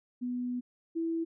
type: tone pair in turn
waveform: sine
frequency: 246.9 / 329.6 Hz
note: B3 / E4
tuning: 0 / 0 cents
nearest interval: perfect fourth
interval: 500 cents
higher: second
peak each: -31 / -29 dBFS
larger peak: second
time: 0.21-0.61 / 0.95-1.25 s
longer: first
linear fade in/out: 20 ms
effects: none